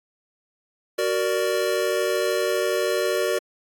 square chord, Gb augmented, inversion none, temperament equal with one note detuned, 373.6 / 466.2 / 587.3 Hz, Gb4 / Bb4 / D5, +17 / 0 / 0 cents, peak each -26 dBFS, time 0.98-3.39 s, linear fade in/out 10 ms, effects AAC 64 kbps

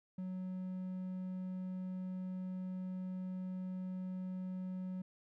triangle tone, 185 Hz, F#3, in tune, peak -37 dBFS, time 0.18-5.02 s, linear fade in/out 5 ms, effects none

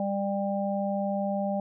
harmonic tone, 198.5 Hz, G3, 22 cents sharp, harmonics 1 / 3 / 4, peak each -29 / -30 / -33 dBFS, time 0-1.6 s, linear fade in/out 2 ms, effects none

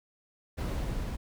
brown noise with level ramp, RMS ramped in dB -31 to -35 dBFS, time 0.57-1.17 s, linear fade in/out 20 ms, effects none

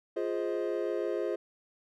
triangle chord, F minor seventh, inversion none, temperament equal with one note detuned, 349.2 / 415.3 / 523.3 / 630.2 Hz, F4 / Ab4 / C5 / Eb5, 0 / 0 / 0 / +22 cents, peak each -32 / -32 / -34 / -36 dBFS, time 0.16-1.36 s, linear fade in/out 10 ms, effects none

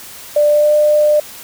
sine tone with pitch glide, 592 to 599.2 Hz, D5 to D5, +14 to +35 cents, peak -8 dBFS, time 0.36-1.2 s, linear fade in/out 5 ms, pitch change +21 cents, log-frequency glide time 0.5-0.71 s, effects white hiss -34 dBFS RMS until 1.43 s

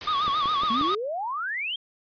white noise, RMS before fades -33 dBFS, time 0.01-0.95 s, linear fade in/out 2 ms
square tone with vibrato, 1174.7 Hz, D6, in tune, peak -23 dBFS, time 0.07-0.95 s, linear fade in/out 5 ms, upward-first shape sine, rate 7.3 Hz, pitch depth 120 cents each way
click train, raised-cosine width 2 ms, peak -22 dBFS, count 4, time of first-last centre 0.28-0.812 s, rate 5.64 Hz
sine exponential sweep, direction up, 217 to 3274 Hz, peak -27 dBFS, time 0.7-1.76 s, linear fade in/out 5 ms
effects resampled to 11025 Hz

